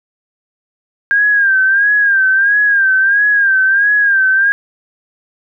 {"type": "tone with vibrato", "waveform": "sine", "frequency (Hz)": 1605, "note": "G6", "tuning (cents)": 40, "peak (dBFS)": -8, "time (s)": [1.11, 4.52], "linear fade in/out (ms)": 0, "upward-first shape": "sine", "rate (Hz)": 1.5, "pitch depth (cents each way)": 80, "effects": []}